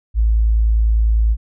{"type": "tone", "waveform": "sine", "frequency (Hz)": 55, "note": "A1", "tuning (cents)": 0, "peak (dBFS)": -11, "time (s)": [0.14, 1.37], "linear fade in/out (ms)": 50, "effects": []}